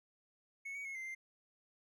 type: tone with pitch steps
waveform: triangle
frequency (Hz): 2203 / 2254 / 2176 / 2080 / 2092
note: C#7 / C#7 / C#7 / C7 / C7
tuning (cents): -11 / +28 / -33 / -11 / -1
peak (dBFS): -40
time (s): 0.65-1.15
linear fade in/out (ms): 10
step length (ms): 100
effects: none